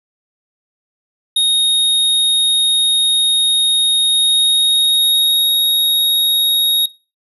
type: tone with pitch glide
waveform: square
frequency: 3729 to 3759 Hz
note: A#7 to A#7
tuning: 0 to +14 cents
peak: -11 dBFS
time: 1.36-6.86 s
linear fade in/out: 5 ms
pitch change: +14 cents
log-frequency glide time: 4.06-5.49 s
effects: noise-tail reverb RT60 0.3 s tail -21 dB re dry